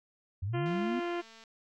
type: linear sweep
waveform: sine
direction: up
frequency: 86.9 to 258.3 Hz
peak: -31 dBFS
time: 0.42-1 s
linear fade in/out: 10 ms
type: harmonic tone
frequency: 346.9 Hz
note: F4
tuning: 12 cents flat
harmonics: 1 / 2 / 3 / 4 / 5 / 6 / 7 / 8 / 9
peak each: -33 / -39 / -43 / -45 / -47 / -49 / -50 / -51 / -52 dBFS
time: 0.53-1.22 s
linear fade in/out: 20 ms
type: click train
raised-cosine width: 0.2 ms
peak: -37 dBFS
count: 176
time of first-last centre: 0.66-1.438 s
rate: 225 Hz
effects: none